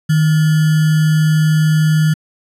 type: tone with sample-and-hold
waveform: sine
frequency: 155.56 Hz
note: D#3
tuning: in tune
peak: -9 dBFS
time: 0.09-2.14 s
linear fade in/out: 10 ms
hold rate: 1575 Hz
effects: resampled to 32000 Hz